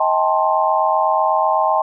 sine chord, A half-diminished seventh, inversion second, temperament just, 633.6 / 792 / 880 / 1056 Hz, Eb5 / G5 / A5 / C6, +31 / +18 / 0 / +16 cents, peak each -19 dBFS, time 0-1.82 s, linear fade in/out 5 ms, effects none

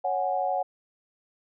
sine chord, C# suspended fourth, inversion none, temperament just, 554.4 / 739.2 / 831.5 Hz, C#5 / F#5 / G#5, 0 / -2 / +2 cents, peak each -30 / -26 / -32 dBFS, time 0.04-0.63 s, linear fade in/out 10 ms, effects none

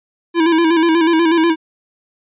square tone with vibrato, 329.6 Hz, E4, in tune, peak -11 dBFS, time 0.34-1.56 s, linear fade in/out 50 ms, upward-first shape square, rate 8.2 Hz, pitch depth 55 cents each way, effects resampled to 8000 Hz

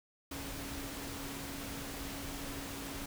sine tone in noise, 277.2 Hz, C#4, in tune, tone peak -46 dBFS, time 0.31-3.06 s, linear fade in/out 5 ms, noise pink, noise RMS -43 dBFS, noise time 0.31-3.06 s, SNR -6 dB, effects none

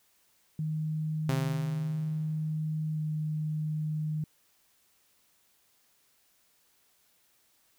sine tone with pitch glide, 155.56 to 154.04 Hz, D#3 to D#3, 0 to -17 cents, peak -29 dBFS, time 0.59-4.24 s, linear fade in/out 2 ms, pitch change -17 cents, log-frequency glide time 2.93-3 s
sawtooth tone with exponential decay, 132.6 Hz, C3, 23 cents sharp, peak -23 dBFS, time 1.29-2.58 s, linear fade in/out 2 ms, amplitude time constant 280 ms
effects white hiss -68 dBFS RMS until 7.78 s

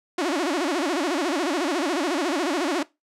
sawtooth tone with vibrato, 320 Hz, D#4, 49 cents sharp, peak -18 dBFS, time 0.18-2.83 s, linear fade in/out 5 ms, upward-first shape sine, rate 14 Hz, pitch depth 260 cents each way, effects noise-tail reverb RT60 0.2 s tail -19 dB re dry + low-pass 8000 Hz 12 dB/octave

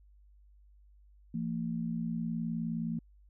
sine tone pair together, 168.31 / 227.8 Hz, E3 / A#3, +36 / -40 cents, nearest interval perfect fourth, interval 524 cents, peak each -35 / -34 dBFS, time 1.34-2.99 s, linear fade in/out 5 ms, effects added 50 Hz sine -57 dBFS peak until 3.29 s

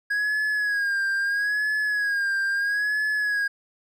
triangle tone with vibrato, 1649 Hz, G#6, 13 cents flat, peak -20 dBFS, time 0.1-3.48 s, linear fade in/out 10 ms, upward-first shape sine, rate 0.76 Hz, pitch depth 65 cents each way, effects none

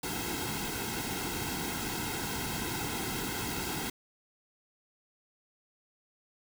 pink noise with comb filter, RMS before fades -35 dBFS, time 0.03-3.9 s, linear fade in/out 5 ms, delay 1.7 ms, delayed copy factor -0.8, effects none

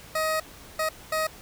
20% pulse tone bursts at uneven times, 630 Hz, D#5, 21 cents sharp, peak -19 dBFS, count 3, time 0.15-0.4 / 0.79-0.89 / 1.12-1.27 s, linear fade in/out 5 ms, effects pink hiss -47 dBFS RMS until 1.41 s

